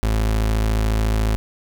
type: tone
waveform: 35% pulse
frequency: 54.1 Hz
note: A1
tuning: 29 cents flat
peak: -15 dBFS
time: 0.03-1.36 s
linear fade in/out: 0 ms
effects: none